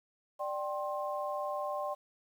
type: tone cluster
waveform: sine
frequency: 592 / 778 / 1059 Hz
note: D5 / G5 / C6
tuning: +14 / -13 / +21 cents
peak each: -36 / -39 / -38 dBFS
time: 0.39-1.95 s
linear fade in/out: 20 ms
effects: 10-bit